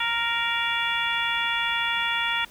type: harmonic tone with a mistuned harmonic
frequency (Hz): 466.2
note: A#4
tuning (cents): 0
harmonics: 2 / 3 / 4 / 5 / 6 / 7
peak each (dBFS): -30 / -30 / -30 / -30 / -30 / -30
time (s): 0-2.45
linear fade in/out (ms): 5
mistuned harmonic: 7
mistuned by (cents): +78
effects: pink hiss -50 dBFS RMS until 2.5 s